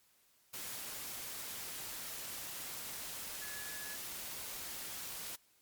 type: tone in noise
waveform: sine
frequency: 1700 Hz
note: G#6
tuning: 40 cents sharp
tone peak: -48 dBFS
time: 3.41-3.96 s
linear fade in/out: 10 ms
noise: white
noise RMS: -44 dBFS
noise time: 0.53-5.36 s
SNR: -7 dB
effects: white hiss -70 dBFS RMS until 5.61 s + MP3 96 kbps